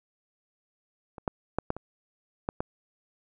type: clicks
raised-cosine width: 1 ms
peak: -27 / -13 / -12 / -13 / -24 / -14 / -15 dBFS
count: 7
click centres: 1.182 / 1.278 / 1.586 / 1.704 / 1.766 / 2.489 / 2.605 s
effects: none